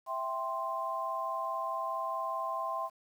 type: chord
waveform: sine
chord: C major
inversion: first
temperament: equal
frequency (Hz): 659.3 / 784 / 1046.5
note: E5 / G5 / C6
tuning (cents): 0 / 0 / 0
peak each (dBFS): -38 / -40 / -34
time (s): 0.06-2.9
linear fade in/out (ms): 50
effects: 10-bit